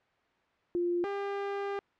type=tone pair in turn; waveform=sine / sawtooth; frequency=349.2 / 399.9 Hz; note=F4 / G4; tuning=0 / +35 cents; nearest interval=major second; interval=235 cents; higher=second; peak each=-27 / -28 dBFS; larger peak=first; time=0.75-1.04 / 1.04-1.79 s; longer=second; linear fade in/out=0 ms; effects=white hiss -69 dBFS RMS until 1.99 s + low-pass 2000 Hz 12 dB/octave